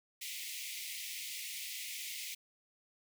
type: high-pass noise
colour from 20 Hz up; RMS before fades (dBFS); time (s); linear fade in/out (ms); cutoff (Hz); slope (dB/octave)
pink; -43; 0.21-2.35; 10; 2000; 96
effects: none